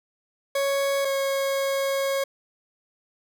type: tone pair in turn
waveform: 40% pulse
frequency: 554.4 / 547.1 Hz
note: C#5 / C#5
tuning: 0 / -23 cents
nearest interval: unison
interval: 23 cents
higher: first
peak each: -21 / -22 dBFS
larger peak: first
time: 0.55-1.05 / 1.05-2.24 s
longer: second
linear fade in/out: 5 ms
effects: none